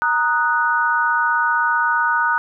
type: chord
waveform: sine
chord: D# minor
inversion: second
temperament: equal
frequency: 932.3 / 1244.5 / 1480 Hz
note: A#5 / D#6 / F#6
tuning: 0 / 0 / 0 cents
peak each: -20 / -21 / -18 dBFS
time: 0.02-2.38 s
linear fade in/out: 0 ms
effects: none